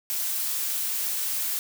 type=noise; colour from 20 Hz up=blue; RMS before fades=-28 dBFS; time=0.1-1.59 s; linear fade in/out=0 ms; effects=none